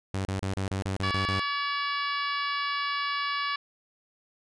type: tone bursts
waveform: sawtooth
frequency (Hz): 96.2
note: G2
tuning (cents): -32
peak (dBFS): -24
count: 9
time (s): 0.14-1.394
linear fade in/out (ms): 0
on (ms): 110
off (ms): 33
type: harmonic tone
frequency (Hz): 570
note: C#5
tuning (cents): +48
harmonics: 2 / 3 / 4 / 5 / 6 / 7 / 8 / 9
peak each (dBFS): -30 / -34 / -36 / -38 / -40 / -41 / -42 / -43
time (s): 1.03-3.56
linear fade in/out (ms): 5
effects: resampled to 22050 Hz